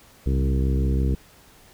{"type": "harmonic tone with a mistuned harmonic", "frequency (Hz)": 66, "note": "C2", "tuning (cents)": 16, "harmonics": [1, 2, 3, 4, 5, 6, 7], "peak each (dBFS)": [-20, -26, -30, -32, -34, -36, -37], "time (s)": [0.26, 1.15], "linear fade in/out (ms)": 5, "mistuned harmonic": 2, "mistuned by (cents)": 34, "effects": ["pink hiss -52 dBFS RMS until 1.73 s"]}